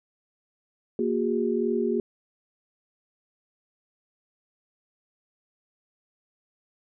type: tone cluster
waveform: sine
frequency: 233.9 / 363.8 / 406.6 Hz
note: A#3 / F#4 / G#4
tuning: +6 / -29 / -37 cents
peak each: -27 dBFS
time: 0.99-2 s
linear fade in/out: 2 ms
effects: none